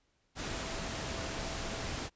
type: tone in noise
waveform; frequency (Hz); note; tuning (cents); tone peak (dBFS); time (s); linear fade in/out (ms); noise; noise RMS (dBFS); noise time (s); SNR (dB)
sine; 659.3; E5; 0; -48; 0.47-1.91; 50; pink; -38; 0.35-2.1; -13
effects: pink hiss -75 dBFS RMS until 2.15 s + resampled to 16000 Hz